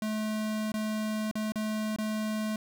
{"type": "tone with dropouts", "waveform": "square", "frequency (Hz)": 215.6, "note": "A3", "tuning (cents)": -35, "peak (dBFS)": -30, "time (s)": [0.02, 2.56], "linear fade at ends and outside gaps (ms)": 2, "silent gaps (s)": [[0.719, 0.74], [1.313, 1.354], [1.521, 1.557], [1.962, 1.985]], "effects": []}